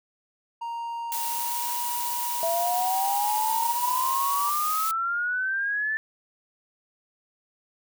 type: tone with pitch glide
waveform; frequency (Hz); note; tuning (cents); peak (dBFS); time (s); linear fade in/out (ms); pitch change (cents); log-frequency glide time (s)
triangle; 932.3 to 958.5; A#5 to A#5; 0 to +48; -28; 0.61-4.5; 10; +48; 1.14-1.76
type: noise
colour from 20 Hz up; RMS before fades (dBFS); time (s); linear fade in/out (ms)
blue; -31; 1.12-4.91; 0
type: exponential sweep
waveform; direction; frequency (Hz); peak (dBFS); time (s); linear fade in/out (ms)
sine; up; 659.3 to 1769; -24; 2.43-5.97; 0
effects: none